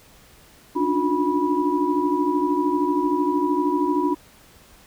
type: tone cluster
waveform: sine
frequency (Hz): 288.2 / 301.2 / 358.7 / 979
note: D4 / D4 / F4 / B5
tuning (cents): -33 / +44 / +46 / -15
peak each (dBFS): -24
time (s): 0.75-4.15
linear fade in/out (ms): 20
effects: pink hiss -51 dBFS RMS until 4.86 s